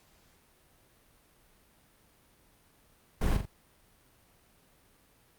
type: noise with echo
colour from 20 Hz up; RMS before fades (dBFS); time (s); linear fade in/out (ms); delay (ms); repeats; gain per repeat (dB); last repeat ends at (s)
brown; -27; 3.21-3.37; 5; 43; 2; -7; 3.456
effects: pink hiss -64 dBFS RMS until 5.38 s + Opus 48 kbps